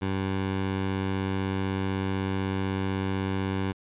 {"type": "tone", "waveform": "15% pulse", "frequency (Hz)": 96, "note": "G2", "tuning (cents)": -36, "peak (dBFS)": -20, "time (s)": [0.01, 3.73], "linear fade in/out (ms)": 20, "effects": ["resampled to 8000 Hz"]}